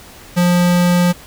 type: tone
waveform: square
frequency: 176.6 Hz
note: F3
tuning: 20 cents sharp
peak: -11 dBFS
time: 0.36-1.13 s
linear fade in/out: 20 ms
effects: pink hiss -39 dBFS RMS until 1.26 s